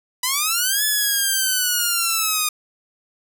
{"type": "linear two-way sweep", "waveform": "5% pulse", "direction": "up then down", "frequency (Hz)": [978, 1728, 1224], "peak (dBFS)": -7, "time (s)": [0.23, 2.49], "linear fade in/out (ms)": 5, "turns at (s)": 0.84, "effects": []}